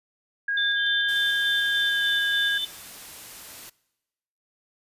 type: tone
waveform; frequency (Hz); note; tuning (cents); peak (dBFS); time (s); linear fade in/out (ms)
sine; 1635; G#6; -28; -23; 0.48-2.58; 5
type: tone with tremolo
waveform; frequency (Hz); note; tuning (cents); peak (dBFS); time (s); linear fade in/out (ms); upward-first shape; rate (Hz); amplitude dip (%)
sine; 3552; A7; +16; -24; 0.57-2.65; 5; square; 3.4; 35
type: tone with pitch glide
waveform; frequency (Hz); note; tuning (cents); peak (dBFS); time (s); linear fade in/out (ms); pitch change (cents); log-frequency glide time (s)
sine; 3136 to 3017; G7 to F#7; 0 to +33; -32; 0.75-2.68; 50; -67; 1.72-2.17
type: noise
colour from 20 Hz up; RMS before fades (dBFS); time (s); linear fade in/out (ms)
white; -42; 1.08-3.7; 10
effects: noise-tail reverb RT60 1.0 s tail -22 dB re dry + resampled to 32000 Hz